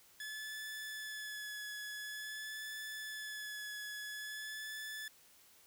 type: tone with vibrato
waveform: sawtooth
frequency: 1716 Hz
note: A6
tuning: 44 cents flat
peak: -39 dBFS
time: 0.2-5.08 s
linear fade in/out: 2 ms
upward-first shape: sine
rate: 0.48 Hz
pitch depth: 22 cents each way
effects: white hiss -64 dBFS RMS until 5.66 s